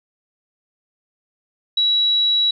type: tone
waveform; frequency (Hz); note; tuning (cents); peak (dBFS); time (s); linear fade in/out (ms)
sine; 3900; B7; -23; -14; 1.77-2.51; 5
effects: none